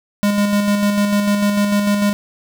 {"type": "tone with tremolo", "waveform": "square", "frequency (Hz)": 204.4, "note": "G#3", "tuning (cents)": -27, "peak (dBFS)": -13, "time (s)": [0.23, 2.13], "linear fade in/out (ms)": 0, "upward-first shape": "square", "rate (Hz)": 6.7, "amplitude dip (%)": 35, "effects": []}